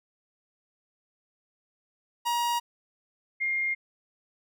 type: tone pair in turn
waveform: 45% pulse / sine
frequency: 950 / 2122 Hz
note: A#5 / C7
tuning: +33 / +24 cents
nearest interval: octave + major second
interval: 1391 cents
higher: second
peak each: -25 dBFS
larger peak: neither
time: 2.25-2.6 / 3.4-3.75 s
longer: neither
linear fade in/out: 20 ms
effects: none